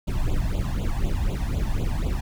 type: noise with flanger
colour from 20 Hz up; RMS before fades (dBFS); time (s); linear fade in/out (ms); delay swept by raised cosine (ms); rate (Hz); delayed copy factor
brown; -24; 0.07-2.21; 10; 0.27 to 1.18; 4; +1
effects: none